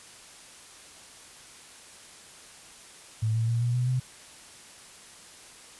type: tone with pitch steps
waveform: sine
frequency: 110.2 / 113.49 / 116.89 / 120.38 / 123.98 / 127.69 Hz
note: A2 / A#2 / A#2 / B2 / B2 / C3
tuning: +3 / -46 / +5 / -44 / +7 / -42 cents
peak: -23 dBFS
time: 3.22-4 s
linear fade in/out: 10 ms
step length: 130 ms
effects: white hiss -49 dBFS RMS until 5.79 s + resampled to 24000 Hz